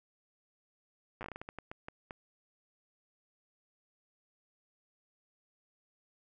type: slowing click train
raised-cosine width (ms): 0.5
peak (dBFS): -27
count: 14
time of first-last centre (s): 1.21-2.108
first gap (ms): 8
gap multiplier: 1.32
effects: none